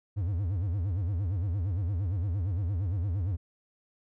triangle tone with vibrato, 92.6 Hz, F#2, 2 cents sharp, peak -25 dBFS, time 0.16-3.37 s, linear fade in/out 20 ms, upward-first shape sine, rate 8.7 Hz, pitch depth 220 cents each way, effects none

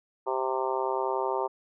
harmonic tone, 130.9 Hz, C3, 1 cent sharp, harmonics 3 / 4 / 5 / 6 / 7 / 8 / 9, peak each -31 / -34 / -35 / -36 / -31 / -37 / -39 dBFS, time 0.26-1.48 s, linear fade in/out 20 ms, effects none

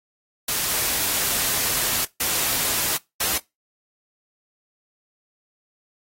white noise bursts at uneven times, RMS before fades -23 dBFS, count 3, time 0.48-2.05 / 2.2-2.97 / 3.2-3.38 s, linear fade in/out 5 ms, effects noise-tail reverb RT60 0.2 s tail -21 dB re dry + AAC 48 kbps

